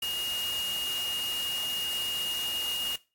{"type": "tone in noise", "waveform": "sine", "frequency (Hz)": 2854, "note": "F7", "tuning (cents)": 37, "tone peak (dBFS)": -30, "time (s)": [0.02, 2.96], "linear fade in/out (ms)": 5, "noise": "white", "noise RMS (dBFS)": -38, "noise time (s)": [0.02, 2.96], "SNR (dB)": 5, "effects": ["noise-tail reverb RT60 0.3 s tail -19 dB re dry", "AAC 64 kbps"]}